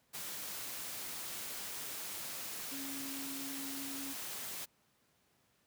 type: tone in noise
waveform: sine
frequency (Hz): 274.1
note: C#4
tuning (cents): -19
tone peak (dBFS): -44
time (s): 2.71-4.14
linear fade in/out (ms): 20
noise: white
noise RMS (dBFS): -43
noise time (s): 0.13-4.66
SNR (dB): -4
effects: pink hiss -73 dBFS RMS until 5.66 s + high-pass 100 Hz 12 dB/octave